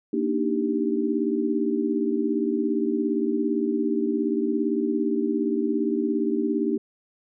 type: chord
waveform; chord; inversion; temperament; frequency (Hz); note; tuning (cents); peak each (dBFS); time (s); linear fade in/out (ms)
sine; Eb major seventh; second; equal; 233.1 / 293.7 / 311.1 / 392; Bb3 / D4 / Eb4 / G4; 0 / 0 / 0 / 0; -27; 0.13-6.78; 5
effects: none